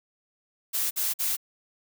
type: noise bursts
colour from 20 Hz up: blue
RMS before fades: -27 dBFS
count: 3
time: 0.73-1.368 s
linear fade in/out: 20 ms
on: 180 ms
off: 49 ms
effects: none

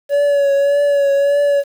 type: tone with vibrato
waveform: triangle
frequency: 566 Hz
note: C#5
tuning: 36 cents sharp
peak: -9 dBFS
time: 0.09-1.64 s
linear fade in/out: 50 ms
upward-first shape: triangle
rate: 1.7 Hz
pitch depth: 35 cents each way
effects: 7-bit

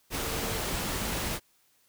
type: tone in noise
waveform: sine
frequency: 452 Hz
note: A4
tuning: 47 cents sharp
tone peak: -40 dBFS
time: 0.17-0.62 s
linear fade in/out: 50 ms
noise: pink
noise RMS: -32 dBFS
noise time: 0.1-1.4 s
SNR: -11 dB
effects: white hiss -67 dBFS RMS until 1.88 s

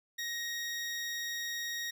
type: tone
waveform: 20% pulse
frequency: 1878 Hz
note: A#6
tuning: 12 cents sharp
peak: -30 dBFS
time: 0.18-1.91 s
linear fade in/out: 10 ms
effects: none

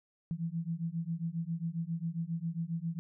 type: beating tone pair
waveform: sine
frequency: 162.8 / 170.2 Hz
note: E3 / F3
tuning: -21 / -44 cents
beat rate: 7.4 Hz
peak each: -36 / -36 dBFS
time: 0.31-2.99 s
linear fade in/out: 0 ms
effects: none

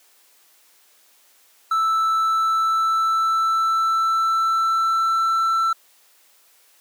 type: tone with pitch glide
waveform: triangle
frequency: 1318.5 to 1335.4 Hz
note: E6 to E6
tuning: 0 to +22 cents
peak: -15 dBFS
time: 1.71-5.73 s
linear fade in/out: 5 ms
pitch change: +22 cents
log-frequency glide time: 2.11-5.24 s
effects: white hiss -56 dBFS RMS until 6.8 s + high-pass 400 Hz 12 dB/octave

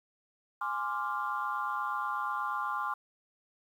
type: chord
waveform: sine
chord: D half-diminished seventh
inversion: second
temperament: equal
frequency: 830.6 / 1046.5 / 1174.7 / 1396.9 Hz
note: Ab5 / C6 / D6 / F6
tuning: 0 / 0 / 0 / 0 cents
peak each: -38 / -35 / -35 / -37 dBFS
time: 0.61-2.94 s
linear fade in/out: 5 ms
effects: tanh soft clip ceiling -21 dBFS + 10-bit

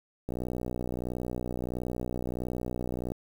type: click train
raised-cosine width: 2 ms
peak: -20 dBFS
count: 175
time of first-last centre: 0.29-3.119 s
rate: 61.5 Hz
effects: 8-bit

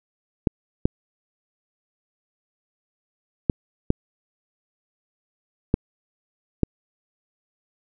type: clicks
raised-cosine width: 3 ms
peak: -4 dBFS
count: 6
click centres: 0.472 / 0.855 / 3.498 / 3.904 / 5.741 / 6.633 s
effects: none

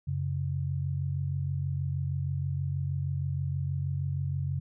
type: tone pair together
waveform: sine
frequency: 92.27 / 138.59 Hz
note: F#2 / C#3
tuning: -4 / 0 cents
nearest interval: perfect fifth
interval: 704 cents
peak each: -32 / -30 dBFS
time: 0.07-4.6 s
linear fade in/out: 10 ms
effects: none

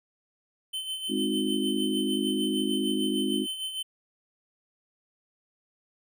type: tone with tremolo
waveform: square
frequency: 3066 Hz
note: G7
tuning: 39 cents flat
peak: -30 dBFS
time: 0.73-3.83 s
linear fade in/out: 10 ms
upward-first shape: sine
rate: 6.6 Hz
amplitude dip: 55%
type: chord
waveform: sine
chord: Ab dominant seventh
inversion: none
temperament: equal with one note detuned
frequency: 207.7 / 261.6 / 311.1 / 362.4 Hz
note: Ab3 / C4 / Eb4 / Gb4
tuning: 0 / 0 / 0 / -36 cents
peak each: -31 / -30 / -31 / -32 dBFS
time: 1.08-3.47 s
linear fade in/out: 50 ms
effects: none

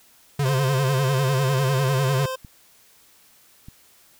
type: tone with vibrato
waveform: square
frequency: 136.3 Hz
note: C#3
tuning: 29 cents flat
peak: -20 dBFS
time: 0.39-2.26 s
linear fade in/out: 5 ms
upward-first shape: sine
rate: 10 Hz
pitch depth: 110 cents each way
type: tone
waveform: 25% pulse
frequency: 520 Hz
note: C5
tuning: 11 cents flat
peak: -23 dBFS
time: 0.45-2.36 s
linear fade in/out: 10 ms
type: clicks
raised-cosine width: 5 ms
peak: -28 dBFS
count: 2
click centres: 2.448 / 3.685 s
effects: white hiss -55 dBFS RMS until 4.19 s

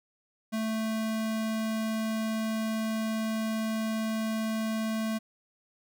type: tone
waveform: square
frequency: 220.6 Hz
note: A3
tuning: 5 cents sharp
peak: -29 dBFS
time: 0.52-5.19 s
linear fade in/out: 20 ms
effects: none

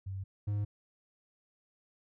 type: tone pair in turn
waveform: sine / triangle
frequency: 96.1 / 103.15 Hz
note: G2 / G#2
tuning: -34 / -11 cents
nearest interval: minor second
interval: 123 cents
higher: second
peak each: -36 / -28 dBFS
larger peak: second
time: 0.06-0.24 / 0.47-0.65 s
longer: neither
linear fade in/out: 10 ms
effects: none

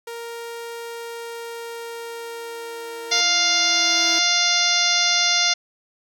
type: tone with pitch glide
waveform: sawtooth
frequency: 466.2 to 463.2 Hz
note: A#4 to A#4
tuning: 0 to -11 cents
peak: -27 dBFS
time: 0.07-3.21 s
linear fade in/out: 5 ms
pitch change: -11 cents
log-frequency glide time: 0.73-3.02 s
type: tone with exponential growth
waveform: sawtooth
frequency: 330.5 Hz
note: E4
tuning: 5 cents sharp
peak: -25 dBFS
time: 1.24-4.19 s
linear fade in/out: 5 ms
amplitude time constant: 640 ms
type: harmonic tone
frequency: 701 Hz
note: F5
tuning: 6 cents sharp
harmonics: 1 / 2 / 3 / 4 / 5 / 6 / 7 / 8 / 9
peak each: -29 / -27 / -24 / -28 / -23 / -25 / -24 / -24 / -27 dBFS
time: 3.11-5.54 s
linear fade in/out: 10 ms
effects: none

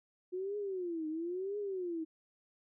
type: tone with vibrato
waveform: sine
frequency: 358.3 Hz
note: F4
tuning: 44 cents sharp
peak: -35 dBFS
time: 0.32-2.05 s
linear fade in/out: 20 ms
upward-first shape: triangle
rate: 0.99 Hz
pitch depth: 270 cents each way
effects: none

